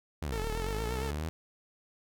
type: linear two-way sweep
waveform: sawtooth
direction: down then up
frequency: 82.41 to 35.04 to 82.41 Hz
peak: -29 dBFS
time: 0.22-1.29 s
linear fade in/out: 0 ms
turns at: 0.46 s
type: tone with vibrato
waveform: sawtooth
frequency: 442.4 Hz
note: A4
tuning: 9 cents sharp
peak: -32 dBFS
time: 0.32-1.11 s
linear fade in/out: 2 ms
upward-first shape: sine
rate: 8.6 Hz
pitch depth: 56 cents each way
effects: none